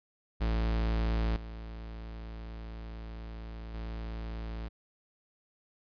45% pulse tone with level steps, 55.7 Hz, A1, 22 cents sharp, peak -27 / -40 / -36 dBFS, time 0.4-4.69 s, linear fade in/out 20 ms, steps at 1.36 / 3.74 s, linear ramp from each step 2 ms, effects resampled to 11025 Hz

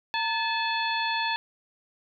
harmonic tone with a mistuned harmonic, 865 Hz, A5, 30 cents flat, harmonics 1 / 2 / 3 / 4 / 5, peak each -28 / -31 / -33 / -34 / -35 dBFS, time 0.14-1.36 s, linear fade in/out 0 ms, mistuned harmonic 1, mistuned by +92 cents, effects none

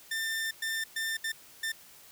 sawtooth tone bursts at uneven times, 1793 Hz, A6, 32 cents sharp, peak -27 dBFS, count 5, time 0.11-0.51 / 0.62-0.84 / 0.96-1.17 / 1.24-1.32 / 1.63-1.72 s, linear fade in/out 5 ms, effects white hiss -54 dBFS RMS until 2.11 s

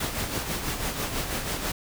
pink noise with tremolo, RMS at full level -28 dBFS, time 0-1.72 s, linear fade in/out 5 ms, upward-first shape sine, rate 6.1 Hz, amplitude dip 50%, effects none

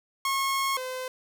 sawtooth tone pair in turn, 1087 / 513 Hz, C#6 / C5, -34 / -34 cents, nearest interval octave + minor second, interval 1300 cents, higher first, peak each -21 / -28 dBFS, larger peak first, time 0.25-0.77 / 0.77-1.08 s, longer first, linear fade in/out 2 ms, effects none

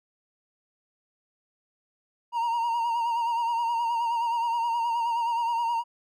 triangle tone with vibrato, 934 Hz, A#5, 3 cents sharp, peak -22 dBFS, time 2.32-5.84 s, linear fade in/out 50 ms, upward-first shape sine, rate 9.5 Hz, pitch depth 44 cents each way, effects none

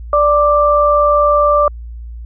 sine tone pair together, 587.3 / 1177.8 Hz, D5 / D6, 0 / +5 cents, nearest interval octave, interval 1205 cents, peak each -11 dBFS, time 0.13-1.68 s, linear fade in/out 2 ms, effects added 58 Hz sine -26 dBFS peak until 2.25 s

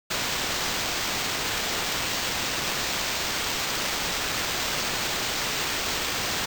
white noise with sample-and-hold, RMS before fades -28 dBFS, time 0.1-6.46 s, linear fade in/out 10 ms, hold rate 11025 Hz, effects none

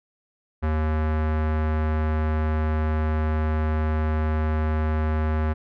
square tone with low-pass filter, 77.78 Hz, D#2, in tune, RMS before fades -23 dBFS, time 0.62-5.54 s, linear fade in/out 20 ms, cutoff 1600 Hz, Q 1.3, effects none

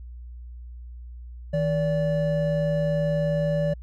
triangle tone pair together, 158.8 / 578.8 Hz, D#3 / D5, +36 / -25 cents, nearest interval octave + minor seventh, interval 2239 cents, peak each -22 dBFS, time 1.53-3.74 s, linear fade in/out 10 ms, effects added 60 Hz sine -37 dBFS peak until 3.82 s

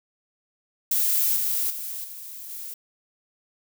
violet noise with level steps, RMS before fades -22 / -25 / -33 / -39 / -36 dBFS, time 0.91-2.74 s, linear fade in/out 5 ms, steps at 1.36 / 1.7 / 2.04 / 2.49 s, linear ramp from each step 5 ms, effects none

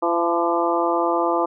harmonic tone with a mistuned harmonic, 170 Hz, F3, 46 cents flat, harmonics 2 / 3 / 4 / 5 / 6 / 7, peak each -23 / -25 / -24 / -25 / -26 / -26 dBFS, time 0.02-1.46 s, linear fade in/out 10 ms, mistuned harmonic 5, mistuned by +31 cents, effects none

